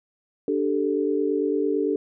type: chord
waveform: sine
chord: D suspended fourth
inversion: none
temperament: just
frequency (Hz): 293.7 / 391.6 / 440.5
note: D4 / G4 / A4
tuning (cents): 0 / -2 / +2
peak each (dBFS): -25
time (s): 0.48-1.96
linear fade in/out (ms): 2
effects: none